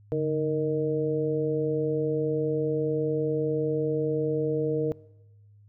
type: harmonic tone with a mistuned harmonic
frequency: 155 Hz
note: D#3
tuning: 6 cents flat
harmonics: 1 / 2 / 3 / 4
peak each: -30 / -32 / -26 / -37 dBFS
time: 0.12-4.92 s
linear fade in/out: 0 ms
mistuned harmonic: 1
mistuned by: -120 cents
effects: noise-tail reverb RT60 1.0 s tail -23 dB re dry + added 103 Hz sine -52 dBFS peak until 5.68 s